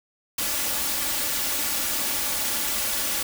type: noise with comb filter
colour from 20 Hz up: white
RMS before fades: -26 dBFS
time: 0.38-3.23 s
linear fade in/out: 5 ms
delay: 3.5 ms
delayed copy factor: +0.55
effects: none